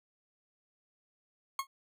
40% pulse tone with exponential decay, 1087 Hz, C#6, 34 cents flat, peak -27 dBFS, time 1.59-1.67 s, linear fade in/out 2 ms, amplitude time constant 17 ms, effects none

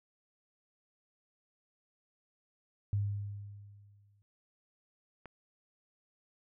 sine tone with exponential decay, 101.6 Hz, G#2, 38 cents flat, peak -27 dBFS, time 2.93-4.22 s, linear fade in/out 0 ms, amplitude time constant 280 ms
click, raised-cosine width 0.5 ms, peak -32 dBFS, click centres 5.257 s
effects none

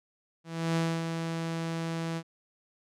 sawtooth tone with ADSR envelope, 164.81 Hz, E3, in tune, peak -21 dBFS, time 0.44-2.23 s, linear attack 320 ms, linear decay 260 ms, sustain -6 dB, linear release 60 ms, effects low-pass 8000 Hz 12 dB/octave

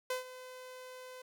sawtooth tone with ADSR envelope, 509 Hz, C5, 48 cents flat, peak -28 dBFS, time 0.1-1.22 s, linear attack 4 ms, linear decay 130 ms, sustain -15 dB, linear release 6 ms, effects none

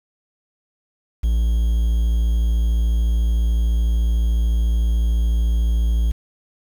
triangle tone with quantisation, 56.9 Hz, A#1, 41 cents flat, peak -13 dBFS, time 1.23-6.12 s, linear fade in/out 10 ms, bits 7, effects none

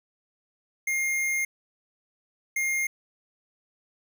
square tone bursts at uneven times, 2125 Hz, C7, 26 cents sharp, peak -25 dBFS, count 2, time 0.87-1.45 / 2.56-2.87 s, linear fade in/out 5 ms, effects none

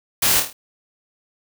white noise with echo, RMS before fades -18 dBFS, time 0.22-0.4 s, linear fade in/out 5 ms, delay 26 ms, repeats 5, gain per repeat -5 dB, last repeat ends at 0.53 s, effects none

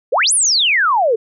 sine exponential two-way sweep, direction up then down, 420 to 10800 to 420 Hz, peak -11 dBFS, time 0.12-1.16 s, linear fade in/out 10 ms, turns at 0.33 s, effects none

